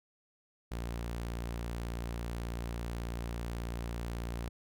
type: tone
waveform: sawtooth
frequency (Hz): 58.27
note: A#1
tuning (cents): 0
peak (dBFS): -32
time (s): 0.71-4.49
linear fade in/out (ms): 10
effects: none